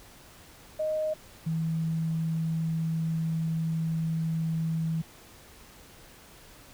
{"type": "tone pair in turn", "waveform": "sine", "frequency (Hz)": [621, 161.94], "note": ["D#5", "E3"], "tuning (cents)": [-3, -30], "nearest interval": "octave + major seventh", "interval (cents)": 2327, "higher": "first", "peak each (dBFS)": -26, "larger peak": "neither", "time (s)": [[0.79, 1.14], [1.46, 5.02]], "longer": "second", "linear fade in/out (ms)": 10, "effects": ["pink hiss -52 dBFS RMS until 6.73 s"]}